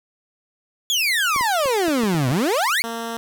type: exponential two-way sweep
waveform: 30% pulse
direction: down then up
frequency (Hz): 3470 to 119.4 to 2352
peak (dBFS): -15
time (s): 0.9-2.82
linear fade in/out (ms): 0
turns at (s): 2.29
type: clicks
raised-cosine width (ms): 2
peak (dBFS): -20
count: 8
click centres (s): 1.362 / 1.41 / 1.658 / 1.882 / 2.035 / 2.146 / 2.287 / 2.318
type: tone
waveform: 10% pulse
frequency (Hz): 230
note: A#3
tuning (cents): -23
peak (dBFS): -18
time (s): 2.84-3.17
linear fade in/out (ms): 0
effects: none